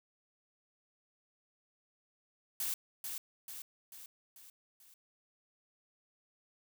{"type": "noise with echo", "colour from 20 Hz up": "blue", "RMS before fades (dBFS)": -36, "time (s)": [2.6, 2.74], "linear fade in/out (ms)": 2, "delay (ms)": 440, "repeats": 5, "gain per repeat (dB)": -5, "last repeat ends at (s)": 4.94, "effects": []}